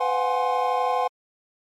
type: tone cluster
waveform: triangle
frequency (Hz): 503 / 716 / 748 / 830 / 1052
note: B4 / F5 / F#5 / G#5 / C6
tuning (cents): +32 / +43 / +19 / -1 / +9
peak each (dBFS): -25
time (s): 0-1.08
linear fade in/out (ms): 10
effects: MP3 64 kbps